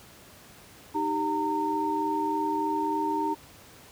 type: tone cluster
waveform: sine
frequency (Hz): 309.4 / 392.8 / 917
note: D#4 / G4 / A#5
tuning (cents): -10 / +4 / -29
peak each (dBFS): -30 / -33 / -27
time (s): 0.94-3.35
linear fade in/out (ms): 20
effects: pink hiss -51 dBFS RMS until 3.91 s + high-pass 60 Hz 12 dB/octave